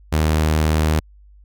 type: tone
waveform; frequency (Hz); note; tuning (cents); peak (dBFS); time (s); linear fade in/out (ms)
sawtooth; 77.78; D#2; 0; -11; 0.12-1; 10
effects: added 50 Hz sine -44 dBFS peak until 1.44 s